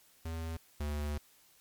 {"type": "tone pair in turn", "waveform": "square", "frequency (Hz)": [81.6, 73.93], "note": ["E2", "D2"], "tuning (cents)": [-17, 12], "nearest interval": "major second", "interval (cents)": 171, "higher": "first", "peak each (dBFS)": [-37, -34], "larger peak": "second", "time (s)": [[0.25, 0.57], [0.8, 1.18]], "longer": "second", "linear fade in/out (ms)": 5, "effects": ["white hiss -64 dBFS RMS until 1.6 s", "MP3 96 kbps"]}